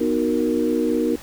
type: chord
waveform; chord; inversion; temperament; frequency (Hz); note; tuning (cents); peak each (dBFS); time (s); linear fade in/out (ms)
sine; B major seventh; none; equal; 246.9 / 311.1 / 370 / 466.2; B3 / D#4 / F#4 / A#4; 0 / 0 / 0 / 0; -23 / -22 / -26 / -23; 0-1.16; 10
effects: pink hiss -41 dBFS RMS until 1.22 s